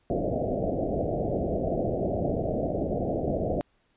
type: low-pass noise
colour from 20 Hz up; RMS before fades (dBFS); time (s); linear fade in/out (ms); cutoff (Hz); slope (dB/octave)
white; -28; 0.1-3.61; 0; 710; 96
effects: pink hiss -69 dBFS RMS until 3.96 s + resampled to 8000 Hz